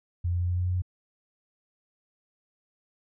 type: tone with pitch steps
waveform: sine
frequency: 87.31 / 87.87 / 88.43 / 88.99 / 89.56 / 90.13 / 90.7 Hz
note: F2 / F2 / F2 / F2 / F2 / F#2 / F#2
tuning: 0 / +11 / +22 / +33 / +44 / -45 / -34 cents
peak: -24 dBFS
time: 0.24-0.821 s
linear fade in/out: 10 ms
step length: 83 ms
effects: none